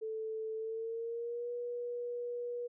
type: tone with pitch glide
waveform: sine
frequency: 440 to 482.6 Hz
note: A4 to B4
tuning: 0 to -40 cents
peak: -36 dBFS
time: 0.01-2.68 s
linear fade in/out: 20 ms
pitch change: +160 cents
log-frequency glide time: 0.56-1.51 s
effects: none